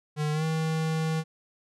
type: tone with pitch glide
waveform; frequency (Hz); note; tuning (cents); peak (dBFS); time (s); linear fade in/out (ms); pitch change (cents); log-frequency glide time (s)
square; 151 to 159.43; D3 to D#3; +48 to +43; -26; 0.16-1.24; 50; +95; 0.32-0.44
effects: low-pass 9000 Hz 12 dB/octave